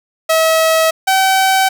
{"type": "tone pair in turn", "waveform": "sawtooth", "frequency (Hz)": [644, 765.8], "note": ["E5", "G5"], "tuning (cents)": [-41, -41], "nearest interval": "minor third", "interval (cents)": 300, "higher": "second", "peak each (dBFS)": -6, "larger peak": "neither", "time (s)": [[0.29, 0.91], [1.07, 1.69]], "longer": "neither", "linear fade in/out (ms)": 10, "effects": []}